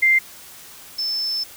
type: tone pair in turn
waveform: sine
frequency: 2093 / 5274 Hz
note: C7 / E8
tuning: 0 / 0 cents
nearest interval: octave + major third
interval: 1600 cents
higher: second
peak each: -12 / -21 dBFS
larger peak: first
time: 0.02-0.19 / 0.98-1.44 s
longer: second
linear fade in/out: 10 ms
effects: white hiss -42 dBFS RMS until 1.56 s